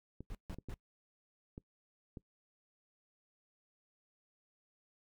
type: clicks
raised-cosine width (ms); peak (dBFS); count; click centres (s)
3; -33; 5; 0.206 / 0.586 / 0.687 / 1.579 / 2.172
type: noise bursts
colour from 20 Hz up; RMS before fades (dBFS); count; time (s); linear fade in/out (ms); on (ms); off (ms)
brown; -43; 3; 0.3-0.741; 0; 47; 150
effects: noise-tail reverb RT60 0.1 s tail -22 dB re dry